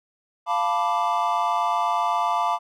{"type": "chord", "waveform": "triangle", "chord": "B half-diminished seventh", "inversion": "second", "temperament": "equal", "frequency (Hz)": [698.5, 880, 987.8, 1174.7], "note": ["F5", "A5", "B5", "D6"], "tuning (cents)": [0, 0, 0, 0], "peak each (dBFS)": -24, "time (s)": [0.46, 2.59], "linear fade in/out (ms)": 50, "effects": []}